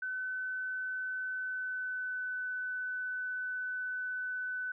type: tone with pitch glide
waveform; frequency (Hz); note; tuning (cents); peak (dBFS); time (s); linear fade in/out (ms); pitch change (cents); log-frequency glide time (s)
sine; 1514 to 1502.7; F#6 to F#6; +39 to +26; -34; 0.02-4.72; 5; -13; 1.35-2.34
effects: none